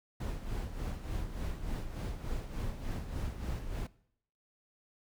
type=noise with tremolo; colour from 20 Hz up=brown; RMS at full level=-35 dBFS; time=0.2-3.87 s; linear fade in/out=5 ms; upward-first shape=sine; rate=3.4 Hz; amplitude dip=60%; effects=noise-tail reverb RT60 0.7 s tail -21 dB re dry